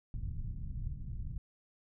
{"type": "low-pass noise", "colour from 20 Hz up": "pink", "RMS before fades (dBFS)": -39, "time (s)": [0.14, 1.38], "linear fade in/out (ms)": 2, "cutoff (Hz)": 150, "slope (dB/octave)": 24, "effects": []}